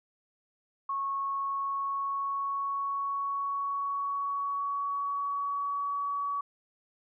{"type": "tone with pitch glide", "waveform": "sine", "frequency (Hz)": [1100, 1133.5], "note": ["C#6", "C#6"], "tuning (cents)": [-14, 38], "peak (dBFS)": -29, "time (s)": [0.89, 6.41], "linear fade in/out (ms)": 5, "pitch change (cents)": 52, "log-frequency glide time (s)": [1.14, 5.95], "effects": []}